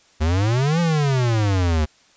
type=exponential two-way sweep; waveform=square; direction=up then down; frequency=74.4 to 174 to 74.4 Hz; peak=-17 dBFS; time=0.2-1.86 s; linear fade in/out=20 ms; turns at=0.8 s; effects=white hiss -55 dBFS RMS until 2.16 s + resampled to 16000 Hz